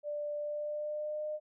sine tone with pitch glide, 590 to 608 Hz, D5 to D#5, +8 to -40 cents, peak -34 dBFS, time 0.03-1.4 s, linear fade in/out 50 ms, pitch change +52 cents, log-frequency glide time 0.36-1.29 s, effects none

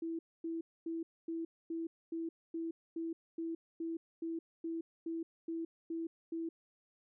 sine tone bursts, 329.6 Hz, E4, in tune, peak -36 dBFS, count 16, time 0.02-6.49 s, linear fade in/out 5 ms, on 170 ms, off 250 ms, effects none

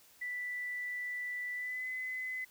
sine tone with pitch glide, 1975.5 to 2025 Hz, B6 to B6, 0 to +43 cents, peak -36 dBFS, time 0.21-2.45 s, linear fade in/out 10 ms, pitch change +43 cents, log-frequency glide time 1.54-1.88 s, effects white hiss -62 dBFS RMS until 2.5 s

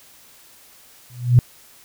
sine tone with exponential growth, 122.5 Hz, B2, 14 cents flat, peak -4 dBFS, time 1.1-1.39 s, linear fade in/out 0 ms, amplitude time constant 62 ms, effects tanh soft clip ceiling 0 dBFS + white hiss -49 dBFS RMS until 1.84 s

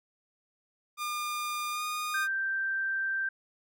sawtooth tone with pitch glide, 1207 to 1226.7 Hz, D6 to D#6, +47 to -25 cents, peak -28 dBFS, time 0.97-2.28 s, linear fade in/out 50 ms, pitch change +28 cents, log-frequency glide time 1.71-1.83 s
sine tone, 1568 Hz, G6, in tune, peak -28 dBFS, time 2.14-3.29 s, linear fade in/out 5 ms
effects none

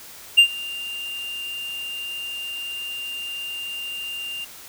triangle tone with ADSR envelope, 2794 Hz, F7, in tune, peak -5 dBFS, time 0.37-4.45 s, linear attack 17 ms, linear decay 84 ms, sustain -22 dB, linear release 11 ms, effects white hiss -42 dBFS RMS until 4.68 s

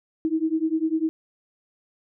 sine beating tone pair, 314.5 / 324.5 Hz, D#4 / E4, +19 / -27 cents, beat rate 10 Hz, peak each -24 dBFS, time 0.25-1.09 s, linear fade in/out 0 ms, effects none

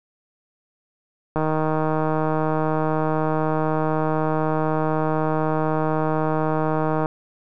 click train, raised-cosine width 1 ms, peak -9 dBFS, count 890, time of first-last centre 1.36-7.059 s, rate 156 Hz, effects none

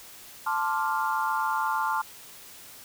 sine chord, D minor seventh, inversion second, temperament equal, 880 / 1046.5 / 1174.7 / 1396.9 Hz, A5 / C6 / D6 / F6, 0 / 0 / 0 / 0 cents, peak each -28 / -30 / -32 / -31 dBFS, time 0.46-2.02 s, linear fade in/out 10 ms, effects white hiss -47 dBFS RMS until 2.84 s

